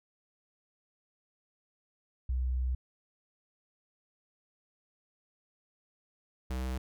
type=tone pair in turn; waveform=sine / square; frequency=63.2 / 63.97 Hz; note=B1 / C2; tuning=+41 / -38 cents; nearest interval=unison; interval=21 cents; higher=second; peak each=-28 / -33 dBFS; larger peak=first; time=2.29-2.75 / 6.5-6.78 s; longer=first; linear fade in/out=5 ms; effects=none